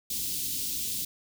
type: band-stop noise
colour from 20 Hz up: white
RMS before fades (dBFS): -32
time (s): 0.1-1.05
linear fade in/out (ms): 5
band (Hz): 320 to 3200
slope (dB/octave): 24
effects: none